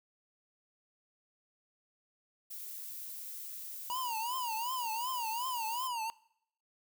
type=noise; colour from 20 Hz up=violet; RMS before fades=-44 dBFS; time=2.5-5.88 s; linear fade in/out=10 ms
type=tone with vibrato; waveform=square; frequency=955 Hz; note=A#5; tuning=42 cents sharp; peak=-35 dBFS; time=3.9-6.1 s; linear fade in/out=0 ms; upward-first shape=triangle; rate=2.7 Hz; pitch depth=170 cents each way
effects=noise-tail reverb RT60 0.7 s tail -22 dB re dry